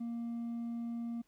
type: tone with hard clipping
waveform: sine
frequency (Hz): 233.8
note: A#3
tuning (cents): +5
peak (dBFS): -37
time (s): 0-1.22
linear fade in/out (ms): 10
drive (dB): 2
effects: pink hiss -75 dBFS RMS until 1.27 s